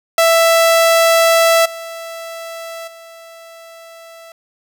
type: tone with level steps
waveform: sawtooth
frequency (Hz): 662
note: E5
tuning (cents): +7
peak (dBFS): -5 / -23 / -32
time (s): 0.18-4.32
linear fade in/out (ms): 2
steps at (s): 1.65 / 2.87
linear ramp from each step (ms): 10
effects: none